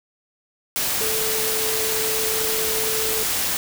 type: tone in noise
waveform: sine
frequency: 440 Hz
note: A4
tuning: in tune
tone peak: -27 dBFS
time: 1.01-3.23 s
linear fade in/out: 0 ms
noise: white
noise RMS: -23 dBFS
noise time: 0.76-3.57 s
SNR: -7 dB
effects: none